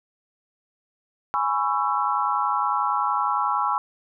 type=chord; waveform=sine; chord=C# minor seventh; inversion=second; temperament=just; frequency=831.5 / 997.9 / 1108.7 / 1330.5 Hz; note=G#5 / B5 / C#6 / E6; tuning=+2 / +18 / 0 / +16 cents; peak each=-26 dBFS; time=1.34-3.78 s; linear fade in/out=0 ms; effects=none